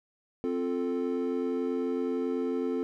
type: chord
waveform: triangle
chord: F major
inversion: second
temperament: equal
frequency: 261.6 / 349.2 / 440 Hz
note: C4 / F4 / A4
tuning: 0 / 0 / 0 cents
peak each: -29 / -32 / -30 dBFS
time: 0.44-2.83 s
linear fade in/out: 0 ms
effects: none